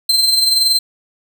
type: tone with amplitude modulation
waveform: 40% pulse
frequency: 4120 Hz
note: C8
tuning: 28 cents flat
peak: -8 dBFS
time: 0.09-0.79 s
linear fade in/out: 5 ms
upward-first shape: sine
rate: 21.2 Hz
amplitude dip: 45%
effects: none